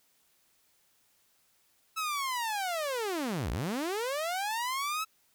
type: linear two-way sweep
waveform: sawtooth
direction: down then up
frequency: 1312 to 48.07 to 1312 Hz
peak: -27 dBFS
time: 1.96-5.05 s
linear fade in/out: 20 ms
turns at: 3.51 s
effects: white hiss -69 dBFS RMS until 5.34 s